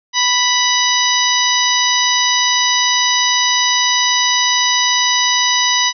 harmonic tone with a mistuned harmonic, 987.8 Hz, B5, in tune, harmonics 1 / 2 / 3 / 4 / 5 / 6, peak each -19 / -19 / -19 / -19 / -19 / -19 dBFS, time 0.13-5.93 s, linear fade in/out 50 ms, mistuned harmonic 4, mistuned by -49 cents, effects none

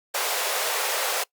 pink high-pass noise, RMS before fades -26 dBFS, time 0.14-1.24 s, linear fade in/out 10 ms, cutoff 440 Hz, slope 48 dB/octave, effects noise-tail reverb RT60 0.1 s tail -23 dB re dry + Opus 48 kbps

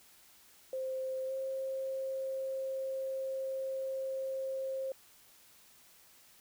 sine tone with pitch glide, 523.3 to 531.8 Hz, C5 to C5, 0 to +28 cents, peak -34 dBFS, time 0.73-4.92 s, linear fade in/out 2 ms, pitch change +28 cents, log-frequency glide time 1.27-1.32 s, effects white hiss -61 dBFS RMS until 6.4 s

